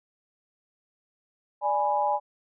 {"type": "chord", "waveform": "sine", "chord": "G# diminished", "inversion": "second", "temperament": "equal with one note detuned", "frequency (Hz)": [589.4, 830.6, 987.8], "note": ["D5", "G#5", "B5"], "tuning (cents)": [6, 0, 0], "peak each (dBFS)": [-29, -24, -29], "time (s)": [1.61, 2.2], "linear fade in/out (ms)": 50, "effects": []}